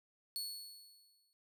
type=tone with exponential decay; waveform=sawtooth; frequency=4400 Hz; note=C#8; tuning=14 cents flat; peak=-34 dBFS; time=0.36-1.33 s; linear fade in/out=0 ms; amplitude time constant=210 ms; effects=noise-tail reverb RT60 0.1 s tail -24 dB re dry